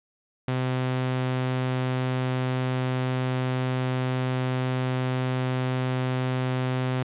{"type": "tone", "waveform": "sawtooth", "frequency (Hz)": 128.3, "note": "C3", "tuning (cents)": -34, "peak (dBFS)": -20, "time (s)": [0.48, 7.03], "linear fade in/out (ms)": 2, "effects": ["resampled to 8000 Hz", "9-bit"]}